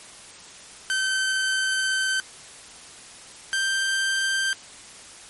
sawtooth tone pair in turn, 1542 / 1569.9 Hz, G6 / G6, -29 / +2 cents, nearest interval unison, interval 31 cents, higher second, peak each -18 dBFS, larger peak neither, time 0.9-2.2 / 3.53-4.53 s, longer first, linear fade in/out 0 ms, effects white hiss -44 dBFS RMS until 5.29 s + MP3 48 kbps

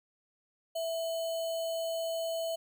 sine tone with sample-and-hold, 659 Hz, E5, 1 cent flat, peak -31 dBFS, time 0.75-2.56 s, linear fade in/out 10 ms, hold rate 3675 Hz, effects none

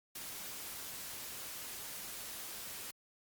white noise, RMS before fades -45 dBFS, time 0.15-2.91 s, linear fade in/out 5 ms, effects Opus 48 kbps

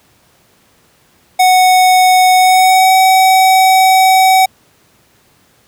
square tone with pitch glide, 740 to 756 Hz, F#5 to F#5, 0 to +37 cents, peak -6 dBFS, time 1.39-4.46 s, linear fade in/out 10 ms, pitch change +37 cents, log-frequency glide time 2.36-2.95 s, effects pink hiss -51 dBFS RMS until 5.67 s + high-pass 80 Hz 12 dB/octave

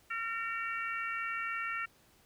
harmonic tone, 456.6 Hz, A#4, 36 cents flat, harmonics 3 / 4 / 5 / 6, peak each -37 / -39 / -41 / -43 dBFS, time 0.1-1.86 s, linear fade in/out 10 ms, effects pink hiss -65 dBFS RMS until 2.25 s

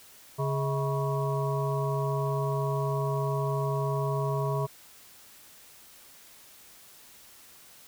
harmonic tone with a mistuned harmonic, 138.59 Hz, C#3, in tune, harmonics 1 / 3 / 5 / 7 / 8, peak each -28 / -33 / -35 / -36 / -37 dBFS, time 0.38-4.67 s, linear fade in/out 20 ms, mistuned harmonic 5, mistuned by -130 cents, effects white hiss -53 dBFS RMS until 7.87 s

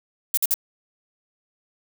violet noise bursts, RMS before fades -20 dBFS, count 3, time 0.34-0.541 s, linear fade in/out 2 ms, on 33 ms, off 51 ms, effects none

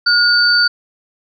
sine tone pair together, 1437 / 4562 Hz, F6 / C#8, +49 / +49 cents, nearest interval octave + minor sixth, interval 2000 cents, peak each -12 dBFS, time 0.06-0.68 s, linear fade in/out 10 ms, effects none

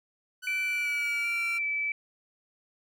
sawtooth tone with pitch glide, 1494 to 1370 Hz, F#6 to F6, +16 to -34 cents, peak -34 dBFS, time 0.42-1.59 s, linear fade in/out 20 ms, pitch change -150 cents, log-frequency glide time 0.62-1.45 s
sine tone with vibrato, 2322 Hz, D7, 20 cents flat, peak -27 dBFS, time 0.47-1.92 s, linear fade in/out 2 ms, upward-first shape square, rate 1.3 Hz, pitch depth 10 cents each way
effects none

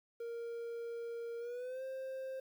triangle tone with pitch glide, 467 to 527.2 Hz, A#4 to C5, +3 to +13 cents, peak -38 dBFS, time 0.2-2.4 s, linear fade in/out 5 ms, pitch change +210 cents, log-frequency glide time 1.39-1.83 s, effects 11-bit

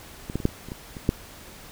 clicks, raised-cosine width 3 ms, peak -19 / -12 / -22 / -6 / -30 / -26 / -20 / -23 / -6 dBFS, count 9, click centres 0.299 / 0.356 / 0.402 / 0.454 / 0.49 / 0.686 / 0.719 / 0.968 / 1.091 s, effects pink hiss -45 dBFS RMS until 1.71 s

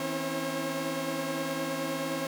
sawtooth tone cluster, 161.8 / 255.9 / 274.3 / 327.6 / 539 Hz, E3 / C4 / C#4 / E4 / C#5, -32 / -38 / -18 / -11 / -49 cents, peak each -36 / -36 / -32 / -35 / -30 dBFS, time 0-2.27 s, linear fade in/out 2 ms, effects none

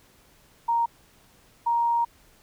sine tone pair in turn, 932.3 / 937.4 Hz, A#5 / A#5, 0 / +9 cents, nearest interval unison, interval 9 cents, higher second, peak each -20 dBFS, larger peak neither, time 0.68-0.86 / 1.66-2.05 s, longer second, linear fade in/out 10 ms, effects pink hiss -58 dBFS RMS until 2.42 s

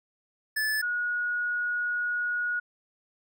square / sine tone pair in turn, 1736 / 1451.4 Hz, A6 / F#6, -24 / -34 cents, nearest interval minor third, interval 310 cents, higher first, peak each -26 dBFS, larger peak neither, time 0.56-0.82 / 0.82-2.6 s, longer second, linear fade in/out 10 ms, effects none

